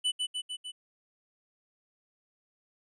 square tone with echo, 2986 Hz, F#7, 15 cents sharp, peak -26 dBFS, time 0.04-0.12 s, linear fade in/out 20 ms, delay 150 ms, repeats 4, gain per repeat -3 dB, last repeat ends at 0.72 s, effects resampled to 22050 Hz

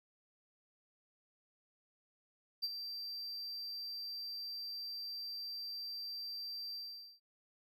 triangle tone with ADSR envelope, 4697 Hz, D8, 1 cent flat, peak -31 dBFS, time 2.62-7.2 s, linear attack 20 ms, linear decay 38 ms, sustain -9 dB, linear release 460 ms, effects none

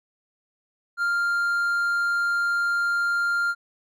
triangle tone, 1397 Hz, F6, in tune, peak -19 dBFS, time 0.97-3.55 s, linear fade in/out 50 ms, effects none

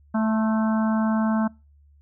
harmonic tone with a mistuned harmonic, 220 Hz, A3, in tune, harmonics 1 / 3 / 4 / 5 / 6 / 7, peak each -20 / -30 / -32 / -34 / -36 / -37 dBFS, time 0.14-1.48 s, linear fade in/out 10 ms, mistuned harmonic 5, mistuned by -33 cents, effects noise-tail reverb RT60 0.3 s tail -26 dB re dry + added 72 Hz sine -52 dBFS peak until 2.01 s

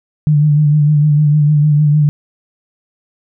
sine tone with vibrato, 149.2 Hz, D3, 28 cents sharp, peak -7 dBFS, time 0.27-2.09 s, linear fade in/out 0 ms, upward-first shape sine, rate 6.6 Hz, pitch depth 39 cents each way, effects none

